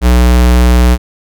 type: tone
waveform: square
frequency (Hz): 61.1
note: B1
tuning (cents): -18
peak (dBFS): -5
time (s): 0.01-0.98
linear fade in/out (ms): 50
effects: none